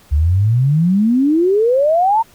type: exponential sweep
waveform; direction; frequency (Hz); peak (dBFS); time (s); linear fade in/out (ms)
sine; up; 69.5 to 935; -10; 0.11-2.23; 20
effects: pink hiss -48 dBFS RMS until 2.34 s